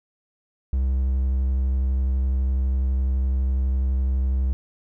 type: tone with vibrato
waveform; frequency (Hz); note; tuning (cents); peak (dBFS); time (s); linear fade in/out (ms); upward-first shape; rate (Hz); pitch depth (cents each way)
triangle; 65.41; C2; 0; -17; 0.73-4.53; 0; triangle; 12; 23
effects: none